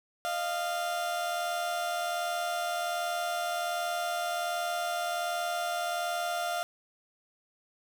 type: tone pair together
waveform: 30% pulse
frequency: 615 / 696.3 Hz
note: D#5 / F5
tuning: -20 / -5 cents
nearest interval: major second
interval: 215 cents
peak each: -35 / -28 dBFS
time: 0.25-6.63 s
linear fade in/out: 0 ms
effects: none